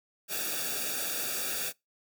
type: noise with comb filter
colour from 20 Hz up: white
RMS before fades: -33 dBFS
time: 0.28-1.73 s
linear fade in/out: 50 ms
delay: 0.97 ms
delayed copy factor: -1
effects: noise-tail reverb RT60 0.2 s tail -24 dB re dry